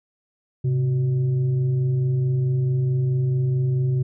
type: tone with frequency modulation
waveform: sine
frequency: 131.8 Hz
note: C3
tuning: 13 cents sharp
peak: -18 dBFS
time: 0.64-4.03 s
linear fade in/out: 10 ms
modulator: 239 Hz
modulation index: 0.37
effects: none